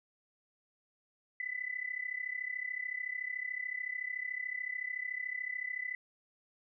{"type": "tone with amplitude modulation", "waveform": "sine", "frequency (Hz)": 2001, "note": "B6", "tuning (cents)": 22, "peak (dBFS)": -32, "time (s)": [1.4, 5.95], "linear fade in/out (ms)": 2, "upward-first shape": "sine", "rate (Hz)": 33.7, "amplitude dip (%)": 85, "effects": []}